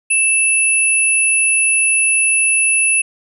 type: tone pair together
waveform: sine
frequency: 2643 / 10112 Hz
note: E7 / D#9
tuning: +4 / +27 cents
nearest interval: octave + major seventh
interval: 2323 cents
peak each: -14 dBFS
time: 0.1-3.02 s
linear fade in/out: 10 ms
effects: none